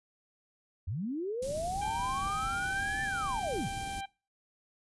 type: linear two-way sweep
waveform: sine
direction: up then down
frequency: 74.5 to 1772 to 74.5 Hz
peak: -32 dBFS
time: 0.87-3.69 s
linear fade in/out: 10 ms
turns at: 3.03 s
type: band-stop noise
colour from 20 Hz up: pink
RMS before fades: -41 dBFS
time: 1.42-4.01 s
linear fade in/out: 5 ms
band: 280 to 5500 Hz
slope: 12 dB/octave
type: harmonic tone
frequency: 787 Hz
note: G5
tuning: 7 cents sharp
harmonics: 1 / 2 / 3 / 4 / 5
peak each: -37 / -47 / -46 / -48 / -56 dBFS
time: 1.81-4.06 s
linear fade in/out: 10 ms
effects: noise-tail reverb RT60 0.3 s tail -21 dB re dry + resampled to 24000 Hz